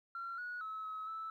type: tone with pitch steps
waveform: sine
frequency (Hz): 1369 / 1459 / 1294 / 1283 / 1313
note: F6 / F#6 / E6 / E6 / E6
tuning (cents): -35 / -25 / -32 / -47 / -7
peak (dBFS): -39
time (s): 0.15-1.3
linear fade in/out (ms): 2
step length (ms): 230
effects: tanh soft clip ceiling -36 dBFS + 13-bit

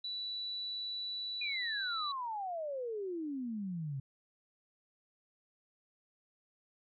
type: tone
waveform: sine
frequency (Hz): 3951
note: B7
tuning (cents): 0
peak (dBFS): -37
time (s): 0.04-2.12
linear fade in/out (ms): 5
type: exponential sweep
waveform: sine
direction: down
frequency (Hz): 2489 to 130.81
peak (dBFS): -36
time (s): 1.41-4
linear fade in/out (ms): 5
effects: none

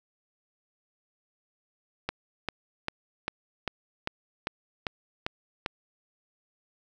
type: click train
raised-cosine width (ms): 0.3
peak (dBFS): -13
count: 10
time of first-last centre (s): 2.09-5.661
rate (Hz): 2.52
effects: none

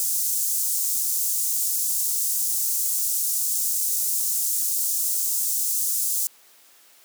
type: high-pass noise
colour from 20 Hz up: pink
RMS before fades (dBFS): -24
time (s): 0-6.27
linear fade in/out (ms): 0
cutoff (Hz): 6900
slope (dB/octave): 24
effects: white hiss -54 dBFS RMS until 7.04 s + high-pass 300 Hz 12 dB/octave

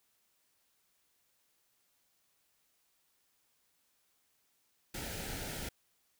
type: band-stop noise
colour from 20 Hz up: pink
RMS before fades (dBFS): -41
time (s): 4.94-5.69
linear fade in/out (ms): 5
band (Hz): 920 to 1300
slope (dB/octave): 96
effects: white hiss -75 dBFS RMS until 6.19 s

